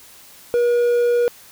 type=tone; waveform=triangle; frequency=480 Hz; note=B4; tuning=49 cents flat; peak=-12 dBFS; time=0.54-1.28 s; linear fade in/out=0 ms; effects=white hiss -45 dBFS RMS until 1.51 s